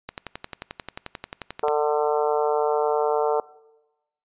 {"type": "click train", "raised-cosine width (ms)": 0.3, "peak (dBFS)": -16, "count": 19, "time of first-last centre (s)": [0.09, 1.683], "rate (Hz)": 11.3}
{"type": "harmonic tone", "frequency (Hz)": 149.4, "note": "D3", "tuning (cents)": 30, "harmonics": [3, 4, 5, 6, 7, 8, 9], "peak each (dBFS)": [-22, -27, -26, -28, -34, -35, -35], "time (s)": [1.63, 3.4], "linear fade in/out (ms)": 2}
{"effects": ["noise-tail reverb RT60 1.0 s tail -22 dB re dry", "resampled to 8000 Hz"]}